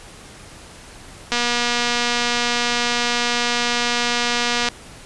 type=click train; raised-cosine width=0.2 ms; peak=-3 dBFS; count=809; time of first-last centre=1.32-4.687 s; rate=240 Hz; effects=pink hiss -41 dBFS RMS until 5.05 s + resampled to 24000 Hz